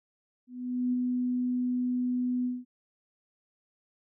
sine tone with ADSR envelope, 248.8 Hz, B3, 13 cents sharp, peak -24 dBFS, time 0.47-2.65 s, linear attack 460 ms, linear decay 16 ms, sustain -2 dB, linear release 200 ms, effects none

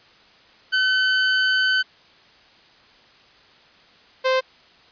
sawtooth tone pair in turn, 1520 / 520.3 Hz, F#6 / C5, +46 / -10 cents, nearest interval octave + perfect fifth, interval 1856 cents, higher first, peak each -13 dBFS, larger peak neither, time 0.72-1.83 / 4.24-4.41 s, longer first, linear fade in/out 20 ms, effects white hiss -52 dBFS RMS until 4.91 s + resampled to 11025 Hz

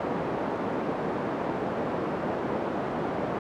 pink band-pass noise, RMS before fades -30 dBFS, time 0-3.39 s, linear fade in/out 5 ms, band 230 to 920 Hz, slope 12 dB/octave, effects none

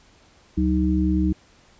sine tone cluster, 73.4 / 185.2 / 311.8 Hz, D2 / F#3 / D#4, 0 / +2 / +4 cents, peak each -22 dBFS, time 0.57-1.33 s, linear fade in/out 10 ms, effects pink hiss -55 dBFS RMS until 1.79 s + resampled to 16000 Hz

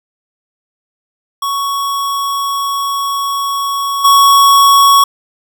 square tone with level steps, 1114 Hz, C#6, 8 cents sharp, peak -15 / -5 dBFS, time 1.42-5.04 s, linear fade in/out 5 ms, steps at 4.04 s, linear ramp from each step 10 ms, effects none

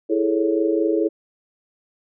sine chord, A major seventh, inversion second, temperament equal, 329.6 / 415.3 / 440 / 554.4 Hz, E4 / G#4 / A4 / C#5, 0 / 0 / 0 / 0 cents, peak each -20 / -23 / -23 / -26 dBFS, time 0.09-1.09 s, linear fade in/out 20 ms, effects none

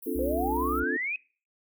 pink high-pass noise, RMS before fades -44 dBFS, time 0.02-0.8 s, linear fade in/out 5 ms, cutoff 11000 Hz, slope 48 dB/octave
sine chord, D minor seventh, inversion third, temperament equal, 261.6 / 293.7 / 349.2 / 440 Hz, C4 / D4 / F4 / A4, 0 / 0 / 0 / 0 cents, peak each -33 dBFS, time 0.06-0.97 s, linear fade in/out 10 ms
triangle tone with vibrato, 65.41 Hz, C2, in tune, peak -32 dBFS, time 0.15-0.84 s, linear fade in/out 10 ms, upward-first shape sine, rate 11 Hz, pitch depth 10 cents each way
sine exponential sweep, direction up, 492.7 to 2575 Hz, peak -28 dBFS, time 0.19-1.16 s, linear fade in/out 2 ms
effects noise-tail reverb RT60 0.4 s tail -24 dB re dry

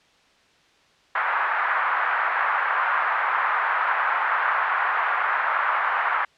pink band-pass noise, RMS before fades -23 dBFS, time 1.15-6.25 s, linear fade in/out 5 ms, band 960 to 1700 Hz, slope 24 dB/octave, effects white hiss -58 dBFS RMS until 6.37 s + low-pass 4000 Hz 12 dB/octave

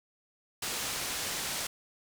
white low-pass noise, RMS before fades -35 dBFS, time 0.62-1.67 s, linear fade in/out 5 ms, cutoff 8700 Hz, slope 12 dB/octave, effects none

